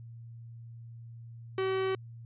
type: tone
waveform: 45% pulse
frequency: 380.8 Hz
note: F#4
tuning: 50 cents sharp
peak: -28 dBFS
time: 1.58-1.95 s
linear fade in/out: 2 ms
effects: added 116 Hz sine -44 dBFS peak until 2.25 s + resampled to 8000 Hz